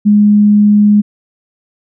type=tone; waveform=sine; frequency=207.7 Hz; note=G#3; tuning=in tune; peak=-4 dBFS; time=0.05-1.02 s; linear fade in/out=20 ms; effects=none